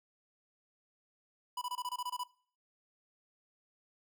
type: tone bursts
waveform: square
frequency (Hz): 987.8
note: B5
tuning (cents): 0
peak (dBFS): -36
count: 10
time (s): 1.57-2.236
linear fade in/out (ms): 5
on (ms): 45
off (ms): 24
effects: noise-tail reverb RT60 0.5 s tail -22 dB re dry